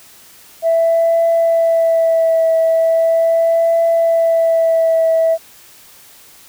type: tone with vibrato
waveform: sine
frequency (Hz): 659.3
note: E5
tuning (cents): 0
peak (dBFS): -9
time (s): 0.62-5.38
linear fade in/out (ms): 50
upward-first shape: triangle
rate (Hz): 0.39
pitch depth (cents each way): 21
effects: tanh soft clip ceiling -6 dBFS + white hiss -43 dBFS RMS until 6.48 s